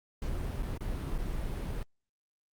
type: noise with dropouts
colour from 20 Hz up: brown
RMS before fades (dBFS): -34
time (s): 0.22-1.83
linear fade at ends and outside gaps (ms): 2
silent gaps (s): 0.625-0.629 / 0.777-0.807 / 1.181-1.185
effects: Opus 48 kbps